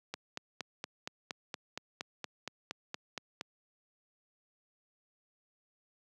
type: click train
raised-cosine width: 0.2 ms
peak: -20 dBFS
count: 15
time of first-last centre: 0.14-3.411 s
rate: 4.28 Hz
effects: high-pass 150 Hz 12 dB/octave